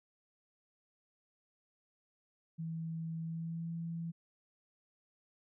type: tone with pitch glide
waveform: sine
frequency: 163.1 to 166.72 Hz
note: E3 to E3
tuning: -18 to +20 cents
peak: -37 dBFS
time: 2.58-4.12 s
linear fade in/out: 20 ms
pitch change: +38 cents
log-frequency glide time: 3.21-3.7 s
effects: none